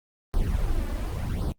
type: noise with flanger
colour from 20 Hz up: brown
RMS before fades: -26 dBFS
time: 0.34-1.52 s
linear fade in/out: 0 ms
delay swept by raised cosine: 0.2 to 3.5 ms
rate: 0.9 Hz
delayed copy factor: +0.95
effects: noise-tail reverb RT60 0.1 s tail -22 dB re dry + Opus 24 kbps